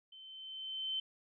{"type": "tone with level ramp", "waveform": "sine", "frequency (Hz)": 3081, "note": "G7", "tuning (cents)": -31, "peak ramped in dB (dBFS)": [-52, -33], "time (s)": [0.12, 1], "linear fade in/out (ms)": 5, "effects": []}